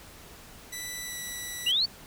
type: tone with pitch glide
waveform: 10% pulse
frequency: 1975.5 to 1958.5 Hz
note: B6 to B6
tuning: 0 to -15 cents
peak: -26 dBFS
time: 0.72-1.72 s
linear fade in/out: 10 ms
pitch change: -15 cents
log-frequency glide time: 1.04-1.16 s
type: exponential sweep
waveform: sine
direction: up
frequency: 2736 to 4640 Hz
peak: -22 dBFS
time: 1.66-1.86 s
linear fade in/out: 10 ms
effects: pink hiss -49 dBFS RMS until 2.06 s